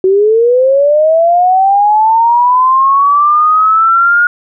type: linear sweep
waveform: sine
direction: up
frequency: 370 to 1437 Hz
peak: -5 dBFS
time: 0.04-4.27 s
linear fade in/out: 2 ms
effects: none